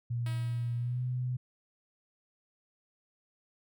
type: tone with pitch glide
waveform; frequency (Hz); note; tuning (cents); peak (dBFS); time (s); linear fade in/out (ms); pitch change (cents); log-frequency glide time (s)
sine; 119.1 to 125.6; A#2 to B2; +38 to +30; -30; 0.1-1.37; 10; +92; 0.76-1.02
type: tone with exponential decay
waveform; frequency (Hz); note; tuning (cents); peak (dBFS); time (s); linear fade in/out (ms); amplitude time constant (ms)
5% pulse; 320; D#4; +49; -32; 0.26-1.28; 1; 220
effects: none